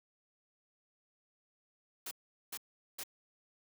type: noise bursts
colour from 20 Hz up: white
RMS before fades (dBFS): -42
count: 3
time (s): 2.06-3.036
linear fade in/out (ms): 5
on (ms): 52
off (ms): 410
effects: high-pass 200 Hz 12 dB/octave